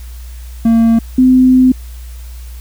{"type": "tone pair in turn", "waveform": ["triangle", "sine"], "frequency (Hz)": [228.3, 256.3], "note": ["A#3", "C4"], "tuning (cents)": [-36, -36], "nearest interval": "major second", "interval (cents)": 200, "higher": "second", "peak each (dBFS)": -4, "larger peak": "neither", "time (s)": [[0.65, 0.99], [1.18, 1.72]], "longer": "second", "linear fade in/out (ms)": 5, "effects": ["added 60 Hz sine -26 dBFS peak until 2.6 s", "white hiss -42 dBFS RMS until 2.6 s"]}